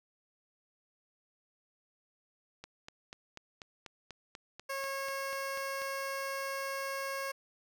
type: click train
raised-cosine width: 0.2 ms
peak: -28 dBFS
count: 14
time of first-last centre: 2.64-5.818 s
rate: 4.09 Hz
type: tone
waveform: 15% pulse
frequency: 545 Hz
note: C#5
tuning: 29 cents flat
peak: -29 dBFS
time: 4.69-7.32 s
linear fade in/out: 10 ms
effects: none